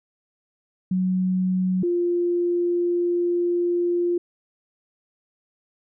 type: tone pair in turn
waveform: sine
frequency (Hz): 185 / 349.2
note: F#3 / F4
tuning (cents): 0 / 0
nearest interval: major seventh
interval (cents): 1100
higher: second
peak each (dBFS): -19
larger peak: neither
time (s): 0.91-1.83 / 1.83-4.18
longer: second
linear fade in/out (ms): 5
effects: none